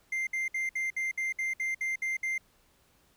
triangle tone bursts, 2093 Hz, C7, in tune, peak -27 dBFS, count 11, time 0.12-2.38 s, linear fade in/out 5 ms, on 150 ms, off 61 ms, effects pink hiss -66 dBFS RMS until 3.16 s

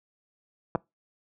clicks, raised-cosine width 1 ms, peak -12 dBFS, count 2, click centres 0.751 / 0.757 s, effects noise-tail reverb RT60 0.2 s tail -24 dB re dry + high-pass 80 Hz 12 dB/octave

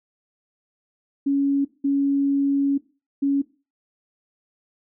sine tone bursts at uneven times, 278.8 Hz, C#4, 10 cents sharp, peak -17 dBFS, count 3, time 1.26-1.65 / 1.84-2.78 / 3.22-3.42 s, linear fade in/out 10 ms, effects noise-tail reverb RT60 0.3 s tail -17 dB re dry

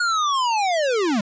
square linear sweep, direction down, 1454 to 191 Hz, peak -19 dBFS, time 0-1.21 s, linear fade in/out 5 ms, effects resampled to 16000 Hz + 10-bit

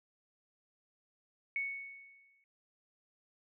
sine tone with exponential decay, 2217 Hz, C#7, in tune, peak -31 dBFS, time 1.56-2.44 s, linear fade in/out 1 ms, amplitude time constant 190 ms, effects none

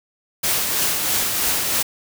white noise with tremolo, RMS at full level -19 dBFS, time 0.43-1.83 s, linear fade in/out 10 ms, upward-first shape triangle, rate 3.1 Hz, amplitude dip 40%, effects none

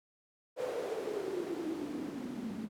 white noise with band-pass filter sweep, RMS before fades -38 dBFS, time 0.56-2.69 s, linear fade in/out 50 ms, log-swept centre 520 to 210 Hz, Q 9, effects none

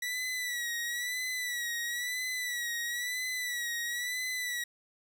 sawtooth tone with vibrato, 1950 Hz, B6, 23 cents flat, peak -29 dBFS, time 0.02-4.64 s, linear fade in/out 5 ms, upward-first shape sine, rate 1 Hz, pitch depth 60 cents each way, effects 11-bit

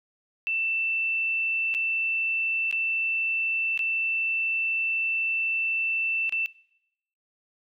sine tone with dropouts, 2668 Hz, E7, 20 cents sharp, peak -24 dBFS, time 0.47-6.46 s, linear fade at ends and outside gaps 0 ms, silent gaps 1.741-1.748 / 2.712-2.726 / 3.776-3.792 / 6.294-6.324 s, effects noise-tail reverb RT60 0.9 s tail -23 dB re dry

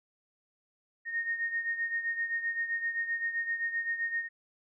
sine beating tone pair, 1848 / 1855.7 Hz, A#6 / A#6, -16 / -8 cents, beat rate 7.7 Hz, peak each -31 / -37 dBFS, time 1.05-4.29 s, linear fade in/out 50 ms, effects none

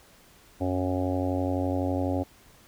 harmonic tone, 91.9 Hz, F#2, 11 cents flat, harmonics 1 / 3 / 4 / 5 / 6 / 7 / 8 / 9, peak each -30 / -28 / -37 / -39 / -33 / -37 / -37 / -41 dBFS, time 0.6-2.24 s, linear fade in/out 20 ms, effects pink hiss -56 dBFS RMS until 2.67 s

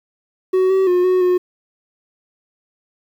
triangle tone with pitch steps, 373.6 / 381.8 / 358.8 / 368.4 / 361.3 Hz, F#4 / G4 / F4 / F#4 / F#4, +17 / -46 / +47 / -7 / -41 cents, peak -10 dBFS, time 0.53-1.38 s, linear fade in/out 10 ms, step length 170 ms, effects 8-bit

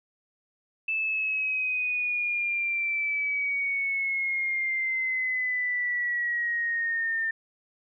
sine exponential sweep, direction down, 2637 to 1800 Hz, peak -25 dBFS, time 0.88-7.31 s, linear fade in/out 5 ms, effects none

